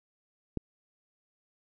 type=click; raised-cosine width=3 ms; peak=-18 dBFS; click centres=0.573 s; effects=none